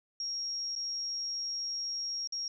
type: tone with dropouts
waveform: sine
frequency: 5588 Hz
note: F8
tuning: in tune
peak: -33 dBFS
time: 0.2-2.48 s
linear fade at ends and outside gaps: 2 ms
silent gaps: 0.753-0.761 / 2.274-2.323 s
effects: none